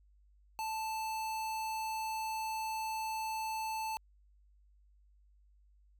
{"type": "tone", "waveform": "square", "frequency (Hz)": 880, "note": "A5", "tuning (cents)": 0, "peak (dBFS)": -36, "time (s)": [0.59, 3.97], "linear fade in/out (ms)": 0, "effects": ["added 50 Hz sine -62 dBFS peak until 5.99 s"]}